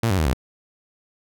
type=tone with pitch steps; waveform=sawtooth; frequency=115 / 95.04 / 78.55 / 64.92 Hz; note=A#2 / F#2 / D#2 / C2; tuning=-23 / +47 / +17 / -13 cents; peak=-14 dBFS; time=0.03-0.334 s; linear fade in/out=5 ms; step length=76 ms; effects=none